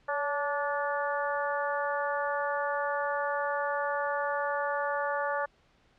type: harmonic tone with a mistuned harmonic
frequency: 290 Hz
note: D4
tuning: 22 cents flat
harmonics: 2 / 3 / 4 / 5 / 6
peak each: -32 / -34 / -35 / -36 / -37 dBFS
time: 0.08-5.46 s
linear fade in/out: 10 ms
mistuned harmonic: 2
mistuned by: -36 cents
effects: pink hiss -65 dBFS RMS until 5.98 s + low-pass 4000 Hz 12 dB/octave